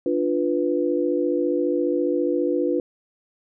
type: chord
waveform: sine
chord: B diminished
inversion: first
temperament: equal with one note detuned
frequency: 294.5 / 349.2 / 493.9 Hz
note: D4 / F4 / B4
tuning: +5 / 0 / 0 cents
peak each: -24 / -23 / -24 dBFS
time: 0.06-2.8 s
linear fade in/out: 2 ms
effects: none